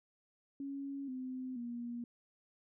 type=tone with pitch steps; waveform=sine; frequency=277.2 / 257.1 / 238.5 Hz; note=C#4 / C4 / A#3; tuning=0 / -30 / +40 cents; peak=-39 dBFS; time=0.6-2.04 s; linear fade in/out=2 ms; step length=480 ms; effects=none

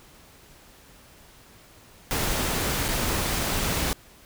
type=noise with dropouts; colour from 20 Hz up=pink; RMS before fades=-26 dBFS; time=2.11-3.93 s; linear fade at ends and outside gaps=0 ms; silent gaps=2.882-2.887 s; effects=pink hiss -52 dBFS RMS until 4.25 s

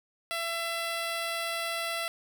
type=tone; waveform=10% pulse; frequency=671 Hz; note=E5; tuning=31 cents sharp; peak=-22 dBFS; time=0.31-2.08 s; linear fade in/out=0 ms; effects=none

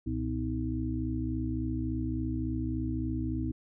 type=harmonic tone with a mistuned harmonic; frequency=63.5 Hz; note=B1; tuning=49 cents sharp; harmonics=1 / 2 / 4 / 5; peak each=-35 / -35 / -35 / -35 dBFS; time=0.06-3.52 s; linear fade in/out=10 ms; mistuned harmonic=2; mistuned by=-130 cents; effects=none

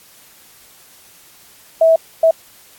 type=tone bursts at uneven times; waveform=sine; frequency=651 Hz; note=E5; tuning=22 cents flat; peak=-7 dBFS; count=2; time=1.81-1.96 / 2.23-2.31 s; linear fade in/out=5 ms; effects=white hiss -46 dBFS RMS until 2.78 s + AAC 64 kbps

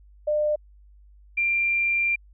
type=tone pair in turn; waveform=sine; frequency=601 / 2377 Hz; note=D5 / D7; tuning=+40 / +20 cents; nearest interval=2 octaves; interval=2380 cents; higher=second; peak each=-20 dBFS; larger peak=neither; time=0.27-0.56 / 1.37-2.16 s; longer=second; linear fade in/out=10 ms; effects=added 50 Hz sine -49 dBFS peak until 2.33 s

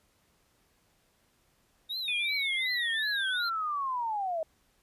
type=tone with vibrato; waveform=triangle; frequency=3673 Hz; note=A#7; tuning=26 cents flat; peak=-31 dBFS; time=1.89-3.5 s; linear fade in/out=20 ms; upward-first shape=triangle; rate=2.7 Hz; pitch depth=230 cents each way
type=linear sweep; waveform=sine; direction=down; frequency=2489 to 622.3 Hz; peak=-29 dBFS; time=2.08-4.43 s; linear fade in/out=2 ms
effects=pink hiss -69 dBFS RMS until 4.82 s + resampled to 32000 Hz

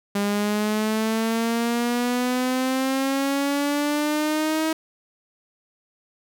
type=exponential sweep; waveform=sawtooth; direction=up; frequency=201.3 to 319.6 Hz; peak=-17 dBFS; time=0.15-4.73 s; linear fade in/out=5 ms; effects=none

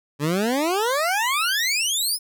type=exponential sweep; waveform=20% pulse; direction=up; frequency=138.59 to 5320 Hz; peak=-15 dBFS; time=0.19-2.19 s; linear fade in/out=50 ms; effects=none

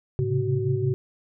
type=tone cluster; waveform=sine; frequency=108 / 131.2 / 137 / 376.3 Hz; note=A2 / C3 / C#3 / F#4; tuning=-32 / +5 / -20 / +29 cents; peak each=-27 dBFS; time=0.19-0.94 s; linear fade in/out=0 ms; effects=none

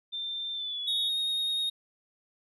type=tone with pitch glide; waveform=sine; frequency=3578 to 3407 Hz; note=A7 to G#7; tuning=+28 to +44 cents; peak=-32 dBFS; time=0.12-1.1 s; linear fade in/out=20 ms; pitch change=-84 cents; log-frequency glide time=0.53-0.8 s
type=tone with vibrato; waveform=triangle; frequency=3729 Hz; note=A#7; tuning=in tune; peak=-26 dBFS; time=0.87-1.7 s; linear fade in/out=10 ms; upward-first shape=sine; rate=9.9 Hz; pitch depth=12 cents each way
effects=none

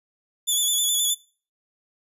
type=tone with vibrato; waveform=15% pulse; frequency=3448 Hz; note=A7; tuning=36 cents flat; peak=-13 dBFS; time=0.47-1.15 s; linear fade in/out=20 ms; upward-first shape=square; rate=9.5 Hz; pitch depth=35 cents each way; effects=noise-tail reverb RT60 0.4 s tail -22 dB re dry + resampled to 32000 Hz

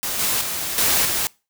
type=noise with level steps; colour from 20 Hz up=white; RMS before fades=-25 / -21 / -26 / -18 / -22 dBFS; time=0.03-1.27 s; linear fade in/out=0 ms; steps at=0.19 / 0.41 / 0.78 / 1.05 s; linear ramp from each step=2 ms; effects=noise-tail reverb RT60 0.3 s tail -24 dB re dry

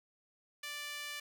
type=tone with high-pass filter; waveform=sawtooth; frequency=587.3 Hz; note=D5; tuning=in tune; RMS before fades=-43 dBFS; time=0.63-1.2 s; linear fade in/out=5 ms; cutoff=2100 Hz; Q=1.5; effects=none

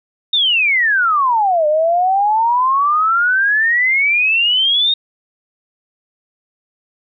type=exponential two-way sweep; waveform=sine; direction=down then up; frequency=3731 to 595 to 3731 Hz; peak=-11 dBFS; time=0.33-4.94 s; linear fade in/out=5 ms; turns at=1.67 s; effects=none

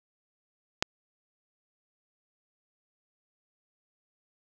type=click; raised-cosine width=0.2 ms; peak=-6 dBFS; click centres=0.825 s; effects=none

